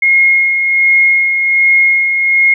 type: tone with tremolo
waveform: sine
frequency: 2151 Hz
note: C7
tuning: 47 cents sharp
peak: -5 dBFS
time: 0.02-2.54 s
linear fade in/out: 5 ms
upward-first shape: sine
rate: 1.3 Hz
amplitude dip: 45%
effects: none